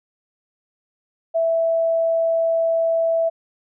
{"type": "tone", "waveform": "sine", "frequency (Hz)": 659.3, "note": "E5", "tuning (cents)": 0, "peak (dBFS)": -16, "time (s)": [1.34, 3.3], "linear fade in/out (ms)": 20, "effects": []}